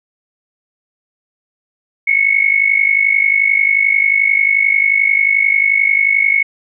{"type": "tone with amplitude modulation", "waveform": "sine", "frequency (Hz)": 2200, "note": "C#7", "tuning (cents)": -14, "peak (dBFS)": -6, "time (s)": [2.07, 6.43], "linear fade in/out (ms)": 10, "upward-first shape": "sine", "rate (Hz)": 51.3, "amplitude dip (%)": 80, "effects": []}